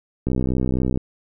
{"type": "click train", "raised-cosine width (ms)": 3, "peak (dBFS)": -9, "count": 46, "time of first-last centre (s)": [0.27, 0.974], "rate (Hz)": 63.9, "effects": []}